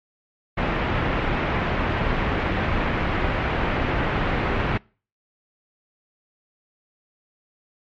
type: low-pass noise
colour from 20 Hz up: pink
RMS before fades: -23 dBFS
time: 0.57-4.78 s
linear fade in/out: 10 ms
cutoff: 2600 Hz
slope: 24 dB/octave
effects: noise-tail reverb RT60 0.4 s tail -26 dB re dry + MP3 48 kbps